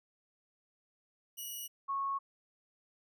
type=tone pair in turn; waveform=5% pulse / sine; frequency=2914 / 1100.1 Hz; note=F#7 / C#6; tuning=-27 / -14 cents; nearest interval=octave + perfect fourth; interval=1687 cents; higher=first; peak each=-32 / -32 dBFS; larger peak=neither; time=1.37-1.68 / 1.88-2.19 s; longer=neither; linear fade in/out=20 ms; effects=none